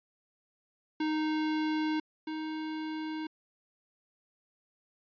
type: tone pair in turn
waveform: square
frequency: 310 / 312.7 Hz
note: D#4 / D#4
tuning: -6 / +9 cents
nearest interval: unison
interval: 15 cents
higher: second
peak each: -29 / -35 dBFS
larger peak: first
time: 1-2 / 2.27-3.27 s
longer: neither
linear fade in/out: 5 ms
effects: resampled to 11025 Hz